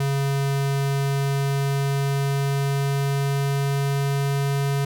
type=tone with pitch glide; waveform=square; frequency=138.59 to 139.55 Hz; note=C#3 to C#3; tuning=0 to +12 cents; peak=-21 dBFS; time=0-4.85 s; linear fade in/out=5 ms; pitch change=+12 cents; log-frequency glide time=0.76-4.48 s; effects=none